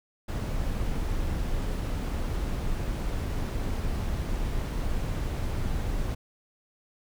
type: noise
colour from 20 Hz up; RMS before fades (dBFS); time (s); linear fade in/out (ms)
brown; -29; 0.28-6.15; 10
effects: none